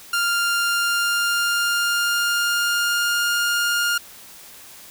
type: tone with pitch glide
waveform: sawtooth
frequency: 1396.9 to 1413.1 Hz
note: F6 to F6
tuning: 0 to +20 cents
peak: -15 dBFS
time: 0.13-3.98 s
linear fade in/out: 5 ms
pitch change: +20 cents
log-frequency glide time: 0.63-3.27 s
effects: white hiss -43 dBFS RMS until 4.9 s